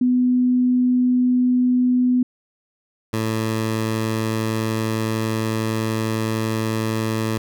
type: tone pair in turn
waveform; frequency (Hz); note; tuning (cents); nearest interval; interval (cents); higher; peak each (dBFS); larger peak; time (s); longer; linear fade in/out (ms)
sine / 15% pulse; 249.7 / 110.84; B3 / A2; +19 / +13; octave + major second; 1406; first; -14; neither; 0.01-2.23 / 3.13-7.38; second; 5
effects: none